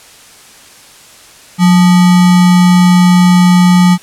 sine tone with sample-and-hold, 179.8 Hz, F#3, 49 cents flat, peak -3 dBFS, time 1.58-3.98 s, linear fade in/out 50 ms, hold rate 1050 Hz, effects white hiss -38 dBFS RMS until 4.02 s + low-pass 10000 Hz 12 dB/octave

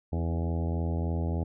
harmonic tone with a mistuned harmonic, 83.3 Hz, E2, 19 cents sharp, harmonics 1 / 2 / 3 / 4 / 5 / 6 / 7 / 8 / 9 / 10, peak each -28 / -34 / -38 / -40 / -42 / -44 / -45 / -46 / -47 / -48 dBFS, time 0.12-1.44 s, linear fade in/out 10 ms, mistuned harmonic 4, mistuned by -37 cents, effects none

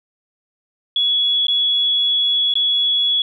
sine tone with dropouts, 3374 Hz, G#7, 27 cents sharp, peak -14 dBFS, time 0.96-3.22 s, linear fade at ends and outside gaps 2 ms, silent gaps 1.469-1.482 / 2.539-2.554 s, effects none

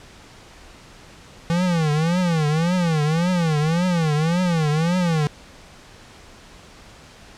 square tone with vibrato, 164.9 Hz, E3, 1 cent sharp, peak -18 dBFS, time 1.5-5.27 s, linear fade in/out 0 ms, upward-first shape triangle, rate 1.8 Hz, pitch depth 210 cents each way, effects pink hiss -45 dBFS RMS until 7.37 s + low-pass 7000 Hz 12 dB/octave

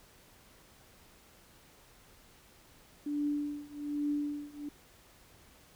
sine tone with tremolo, 292.4 Hz, D4, 7 cents flat, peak -28 dBFS, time 3.06-4.69 s, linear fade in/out 5 ms, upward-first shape triangle, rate 1.2 Hz, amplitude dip 95%, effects pink hiss -60 dBFS RMS until 5.75 s

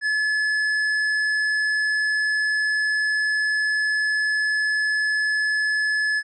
sine tone with tanh clipping, 1716 Hz, A6, 44 cents flat, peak -21 dBFS, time 0.01-6.23 s, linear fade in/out 50 ms, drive 9 dB, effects resampled to 22050 Hz

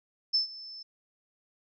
sine tone with ADSR envelope, 5274 Hz, E8, in tune, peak -21 dBFS, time 0.33-0.83 s, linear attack 18 ms, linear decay 120 ms, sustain -20 dB, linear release 9 ms, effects none

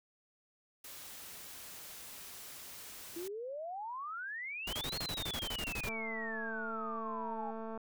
white noise, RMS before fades -49 dBFS, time 0.84-3.28 s, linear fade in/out 5 ms
sine exponential two-way sweep, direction up then down, 329.6 to 4337 to 809 Hz, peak -39 dBFS, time 3.16-7.51 s, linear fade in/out 5 ms, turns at 4.97 s
pink noise bursts, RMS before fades -40 dBFS, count 15, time 4.67-5.892 s, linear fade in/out 5 ms, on 60 ms, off 23 ms
click train, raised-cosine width 1 ms, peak -31 dBFS, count 426, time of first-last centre 5.87-7.776 s, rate 223 Hz
effects none

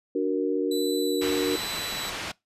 sine chord, D augmented, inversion none, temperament equal, 293.7 / 370 / 466.2 Hz, D4 / F#4 / A#4, 0 / 0 / 0 cents, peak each -27 dBFS, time 0.15-1.56 s, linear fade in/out 5 ms
sawtooth tone with vibrato, 3964 Hz, B7, 6 cents sharp, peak -30 dBFS, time 0.71-2.1 s, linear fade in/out 5 ms, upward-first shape sine, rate 1.3 Hz, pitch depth 8 cents each way
white low-pass noise, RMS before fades -34 dBFS, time 1.21-2.32 s, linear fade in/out 10 ms, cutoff 3600 Hz, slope 12 dB/octave
effects noise-tail reverb RT60 0.2 s tail -23 dB re dry + resampled to 32000 Hz

